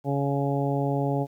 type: harmonic tone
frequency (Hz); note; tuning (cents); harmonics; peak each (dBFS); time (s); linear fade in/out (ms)
140; C#3; +18; 1 / 2 / 3 / 4 / 5 / 6; -26 / -29 / -31 / -32 / -33 / -34; 0.04-1.27; 50
effects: 10-bit